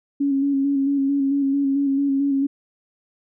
sine tone with vibrato, 277.2 Hz, C#4, in tune, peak -17 dBFS, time 0.2-2.47 s, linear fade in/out 10 ms, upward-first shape square, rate 4.5 Hz, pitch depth 26 cents each way, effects none

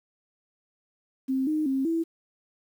sine tone with pitch steps, 264.4 / 308.3 / 267.7 / 329.4 Hz, C4 / D#4 / C4 / E4, +18 / -16 / +40 / -1 cents, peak -23 dBFS, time 1.28-2.04 s, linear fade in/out 20 ms, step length 190 ms, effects 9-bit

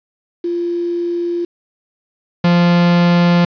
sine / 45% pulse tone pair in turn, 345.6 / 173.85 Hz, F4 / F3, -18 / -8 cents, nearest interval octave, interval 1190 cents, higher first, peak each -16 / -9 dBFS, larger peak second, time 0.44-1.45 / 2.44-3.45 s, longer neither, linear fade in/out 5 ms, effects resampled to 11025 Hz + 7-bit

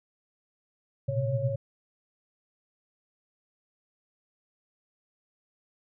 sine tone cluster, 113.8 / 124.4 / 132.3 / 551 Hz, A#2 / B2 / C3 / C#5, -41 / +13 / +20 / -11 cents, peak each -31 dBFS, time 1.08-1.56 s, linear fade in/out 10 ms, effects none

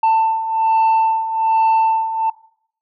sine beating tone pair, 890 / 891.2 Hz, A5 / A5, +20 / +22 cents, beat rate 1.2 Hz, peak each -17 / -12 dBFS, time 0.03-2.3 s, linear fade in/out 5 ms, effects noise-tail reverb RT60 0.6 s tail -19 dB re dry + tanh soft clip ceiling -10 dBFS

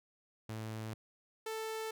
sawtooth tone pair in turn, 110 / 441.4 Hz, A2 / A4, 0 / +5 cents, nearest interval 2 octaves, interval 2405 cents, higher second, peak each -36 / -34 dBFS, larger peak second, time 0.49-0.94 / 1.46-1.91 s, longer neither, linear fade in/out 5 ms, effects none

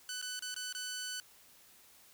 10% pulse tone with dropouts, 1500 Hz, F#6, 23 cents sharp, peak -30 dBFS, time 0.09-1.2 s, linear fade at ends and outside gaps 1 ms, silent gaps 0.215-0.225 / 0.393-0.423 / 0.543-0.563 / 0.726-0.749 s, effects white hiss -61 dBFS RMS until 2.13 s

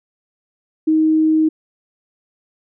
sine tone, 314.4 Hz, D#4, 18 cents sharp, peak -11 dBFS, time 0.87-1.49 s, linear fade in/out 10 ms, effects none

